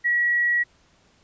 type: tone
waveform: sine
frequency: 1921 Hz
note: B6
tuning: 48 cents flat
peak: -18 dBFS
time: 0.04-0.64 s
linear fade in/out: 20 ms
effects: pink hiss -60 dBFS RMS until 1.23 s + resampled to 16000 Hz